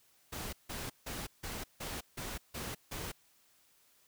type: noise bursts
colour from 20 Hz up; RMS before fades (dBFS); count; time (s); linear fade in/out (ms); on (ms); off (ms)
pink; -41; 8; 0.32-3.12; 10; 210; 160
effects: white hiss -68 dBFS RMS until 4.07 s